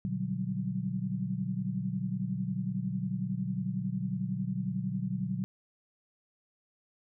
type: chord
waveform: sine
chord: G major seventh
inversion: first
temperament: equal with one note detuned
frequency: 121.35 / 146.83 / 185 / 196 Hz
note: B2 / D3 / F#3 / G3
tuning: -30 / 0 / 0 / 0 cents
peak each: -37 / -38 / -33 / -38 dBFS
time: 0.05-5.44 s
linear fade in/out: 0 ms
effects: none